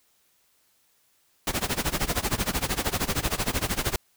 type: noise with tremolo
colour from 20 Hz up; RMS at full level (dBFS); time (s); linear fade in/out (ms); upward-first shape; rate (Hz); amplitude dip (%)
pink; -24; 1.47-3.96; 2; sine; 13; 90
effects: white hiss -66 dBFS RMS until 4.16 s